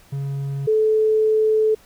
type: tone pair in turn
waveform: triangle / sine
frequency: 138.8 / 434.7 Hz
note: C#3 / A4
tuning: +3 / -21 cents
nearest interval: octave + minor sixth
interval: 1976 cents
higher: second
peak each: -21 / -14 dBFS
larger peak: second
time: 0.12-0.67 / 0.67-1.75 s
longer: second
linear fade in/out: 10 ms
effects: pink hiss -52 dBFS RMS until 1.85 s